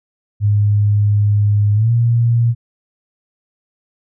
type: tone with pitch glide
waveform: sine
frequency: 103.5 to 117.52 Hz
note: G#2 to A#2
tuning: -5 to +14 cents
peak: -10 dBFS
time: 0.4-2.55 s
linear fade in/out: 50 ms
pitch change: +219 cents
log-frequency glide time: 1.74-1.91 s
effects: none